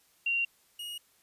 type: tone pair in turn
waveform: sine / 45% pulse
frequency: 2761 / 2875 Hz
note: F7 / F7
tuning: -20 / +50 cents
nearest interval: minor second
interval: 70 cents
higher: second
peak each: -26 / -37 dBFS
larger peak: first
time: 0.26-0.45 / 0.79-0.98 s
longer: neither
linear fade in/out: 5 ms
effects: white hiss -66 dBFS RMS until 1.22 s + resampled to 32000 Hz